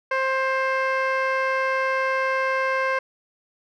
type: tone with low-pass filter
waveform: 15% pulse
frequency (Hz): 528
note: C5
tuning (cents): +16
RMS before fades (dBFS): -23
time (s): 0.11-2.99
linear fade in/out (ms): 5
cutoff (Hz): 2400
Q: 1
effects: none